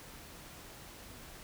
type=silence; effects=pink hiss -51 dBFS RMS until 1.43 s